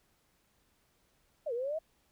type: exponential two-way sweep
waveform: sine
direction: down then up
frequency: 658 to 455.6 to 658 Hz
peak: -32 dBFS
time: 1.46-1.79 s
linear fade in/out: 10 ms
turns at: 1.53 s
effects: pink hiss -72 dBFS RMS until 2.11 s